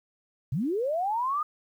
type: linear sweep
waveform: sine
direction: up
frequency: 110 to 1244.5 Hz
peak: -25 dBFS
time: 0.52-1.43 s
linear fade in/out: 5 ms
effects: 10-bit